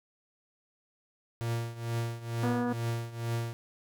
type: tone with tremolo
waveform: 45% pulse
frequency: 116.6 Hz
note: A#2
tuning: 1 cent sharp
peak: -28 dBFS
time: 1.41-3.53 s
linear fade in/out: 0 ms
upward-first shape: triangle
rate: 2.2 Hz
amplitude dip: 85%
type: harmonic tone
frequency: 242.7 Hz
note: B3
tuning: 30 cents flat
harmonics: 1 / 2 / 3 / 4 / 5 / 6 / 7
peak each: -29 / -35 / -39 / -41 / -43 / -45 / -46 dBFS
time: 2.43-2.73 s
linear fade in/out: 5 ms
effects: none